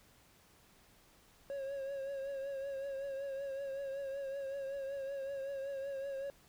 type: tone with vibrato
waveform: triangle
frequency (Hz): 548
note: C#5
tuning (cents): -20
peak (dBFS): -36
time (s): 1.5-6.3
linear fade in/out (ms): 0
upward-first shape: triangle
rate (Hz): 5.3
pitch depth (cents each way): 49
effects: pink hiss -65 dBFS RMS until 6.48 s